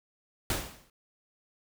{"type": "noise with exponential decay", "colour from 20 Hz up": "pink", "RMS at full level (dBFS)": -27, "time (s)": [0.5, 0.9], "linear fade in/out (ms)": 2, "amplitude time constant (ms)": 86, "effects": []}